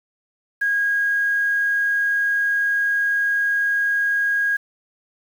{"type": "tone with quantisation", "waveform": "sine", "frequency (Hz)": 1638, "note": "G#6", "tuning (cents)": -24, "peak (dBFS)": -17, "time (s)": [0.61, 4.57], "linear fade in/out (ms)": 10, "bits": 7, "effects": []}